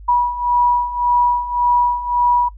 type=beating tone pair; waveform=sine; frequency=970 / 971.8 Hz; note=B5 / B5; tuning=-31 / -28 cents; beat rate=1.8 Hz; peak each=-19 / -15 dBFS; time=0.08-2.49 s; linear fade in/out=10 ms; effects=noise-tail reverb RT60 0.1 s tail -23 dB re dry + added 50 Hz sine -34 dBFS peak until 2.57 s